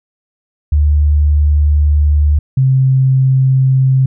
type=tone pair in turn; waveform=sine; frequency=74.1 / 132.03 Hz; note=D2 / C3; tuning=+16 / +16 cents; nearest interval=minor seventh; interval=1000 cents; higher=second; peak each=-7 dBFS; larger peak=neither; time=0.72-2.39 / 2.57-4.06 s; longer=first; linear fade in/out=5 ms; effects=none